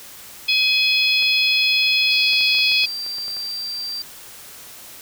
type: harmonic tone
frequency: 842 Hz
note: G#5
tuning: 24 cents sharp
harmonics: 3 / 4 / 5 / 6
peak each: -18 / -20 / -22 / -24 dBFS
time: 0.48-2.86 s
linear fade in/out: 10 ms
type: clicks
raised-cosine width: 0.5 ms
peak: -25 dBFS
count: 11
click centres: 1.225 / 2.333 / 2.409 / 2.549 / 2.586 / 2.718 / 2.838 / 3.064 / 3.184 / 3.281 / 3.368 s
type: tone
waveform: sine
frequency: 4699 Hz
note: D8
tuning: in tune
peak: -25 dBFS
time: 2.1-4.02 s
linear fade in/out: 2 ms
effects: white hiss -40 dBFS RMS until 5.01 s